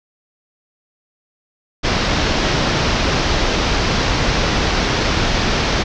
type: low-pass noise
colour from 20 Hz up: pink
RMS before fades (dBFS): -17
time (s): 1.83-5.84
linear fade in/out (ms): 20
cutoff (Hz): 5900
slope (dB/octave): 48
effects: none